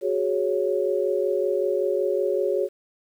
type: chord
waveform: sine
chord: F# suspended second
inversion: none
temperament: equal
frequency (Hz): 370 / 415.3 / 554.4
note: F#4 / G#4 / C#5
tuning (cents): 0 / 0 / 0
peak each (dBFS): -25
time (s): 0.01-2.69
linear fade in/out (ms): 50
effects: 9-bit